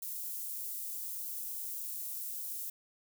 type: high-pass noise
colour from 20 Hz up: white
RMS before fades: -40 dBFS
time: 0.02-2.7 s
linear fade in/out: 5 ms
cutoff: 11000 Hz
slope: 12 dB/octave
effects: none